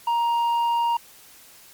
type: tone with tanh clipping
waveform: sine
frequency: 938 Hz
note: A#5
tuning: 11 cents sharp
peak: -20 dBFS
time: 0.07-0.97 s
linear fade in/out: 5 ms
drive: 5 dB
effects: white hiss -49 dBFS RMS until 1.73 s + MP3 96 kbps